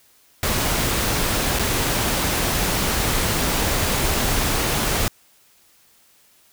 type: noise with dropouts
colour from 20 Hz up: pink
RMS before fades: -21 dBFS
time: 0.43-5.08 s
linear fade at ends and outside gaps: 1 ms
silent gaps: 1.588-1.594 s
effects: white hiss -56 dBFS RMS until 6.52 s